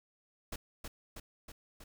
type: noise with echo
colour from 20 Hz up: pink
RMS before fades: -40 dBFS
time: 0.52-0.56 s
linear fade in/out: 5 ms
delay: 320 ms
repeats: 4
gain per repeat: -3 dB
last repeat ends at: 1.84 s
effects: none